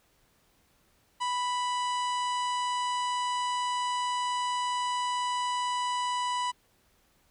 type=harmonic tone; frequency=987.8 Hz; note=B5; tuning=in tune; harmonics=1 / 2 / 3 / 4 / 5 / 6 / 7 / 8 / 9; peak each=-28 / -41 / -38 / -45 / -47 / -52 / -49 / -47 / -49 dBFS; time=1.2-6.52 s; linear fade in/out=20 ms; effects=pink hiss -67 dBFS RMS until 7.3 s